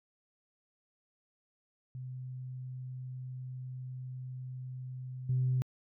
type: tone with level steps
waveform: sine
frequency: 128 Hz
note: C3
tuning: 38 cents flat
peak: -39 / -26 dBFS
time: 1.95-5.62 s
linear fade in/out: 0 ms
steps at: 5.29 s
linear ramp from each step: 5 ms
effects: tanh soft clip ceiling -22 dBFS